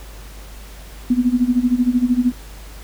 sine tone with tremolo, 246.9 Hz, B3, in tune, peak -10 dBFS, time 1.1-2.32 s, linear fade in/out 5 ms, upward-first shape sine, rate 13 Hz, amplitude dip 85%, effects added 50 Hz sine -35 dBFS peak until 2.83 s + pink hiss -42 dBFS RMS until 2.83 s

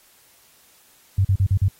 sine tone bursts, 96.4 Hz, G2, 28 cents flat, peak -14 dBFS, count 5, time 1.18-1.684 s, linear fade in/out 5 ms, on 68 ms, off 41 ms, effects white hiss -55 dBFS RMS until 1.79 s + AAC 48 kbps

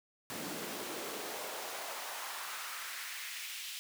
pink noise with high-pass filter sweep, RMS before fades -42 dBFS, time 0.3-3.79 s, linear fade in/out 0 ms, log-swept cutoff 210 to 3000 Hz, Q 1.6, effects none

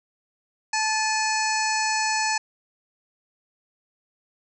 harmonic tone with a mistuned harmonic, 870 Hz, A5, 20 cents flat, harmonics 1 / 2 / 3 / 5 / 6 / 7 / 8 / 9, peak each -25 / -28 / -30 / -32 / -33 / -33 / -34 / -35 dBFS, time 0.73-2.38 s, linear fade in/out 5 ms, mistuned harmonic 3, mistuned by -71 cents, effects none

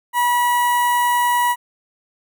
sawtooth tone with notch filter, 970 Hz, B5, 31 cents flat, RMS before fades -17 dBFS, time 0.13-1.56 s, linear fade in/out 50 ms, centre 4700 Hz, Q 0.53, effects none

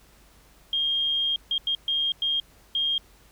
sine tone bursts at uneven times, 3224 Hz, G7, 48 cents sharp, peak -22 dBFS, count 6, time 0.73-1.36 / 1.51-1.58 / 1.67-1.75 / 1.88-2.12 / 2.22-2.4 / 2.75-2.98 s, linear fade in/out 2 ms, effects added 50 Hz sine -57 dBFS peak until 3.31 s + pink hiss -57 dBFS RMS until 3.31 s

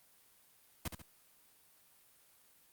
pink noise with echo, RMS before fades -37 dBFS, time 0.85-0.88 s, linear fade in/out 5 ms, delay 70 ms, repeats 2, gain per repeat -7 dB, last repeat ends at 1.02 s, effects white hiss -66 dBFS RMS until 2.72 s + Opus 32 kbps

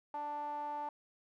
sawtooth tone with band-pass filter, 294.1 Hz, D4, 3 cents sharp, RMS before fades -40 dBFS, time 0.14-0.89 s, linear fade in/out 2 ms, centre 850 Hz, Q 8.7, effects none

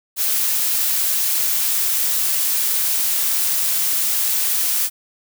blue noise, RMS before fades -19 dBFS, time 0.16-4.9 s, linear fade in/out 50 ms, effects none

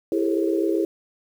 sine tone cluster, 330.9 / 398.7 / 435.2 / 454.3 / 538 Hz, E4 / G4 / A4 / A#4 / C5, +7 / +29 / -19 / -45 / +48 cents, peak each -22 / -24 / -30 / -31 / -30 dBFS, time 0.12-0.85 s, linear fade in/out 2 ms, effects 8-bit

